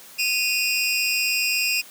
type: tone pair together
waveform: 25% pulse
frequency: 2489 / 2744 Hz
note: D#7 / F7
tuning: 0 / -31 cents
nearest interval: major second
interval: 169 cents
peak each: -18 / -21 dBFS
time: 0.18-1.82 s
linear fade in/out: 20 ms
effects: white hiss -45 dBFS RMS until 1.9 s + high-pass 150 Hz 12 dB/octave